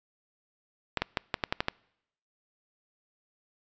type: clicks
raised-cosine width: 0.3 ms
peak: -10 dBFS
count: 8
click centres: 0.973 / 1.02 / 1.172 / 1.342 / 1.438 / 1.525 / 1.605 / 1.684 s
effects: noise-tail reverb RT60 0.8 s tail -26 dB re dry + resampled to 16000 Hz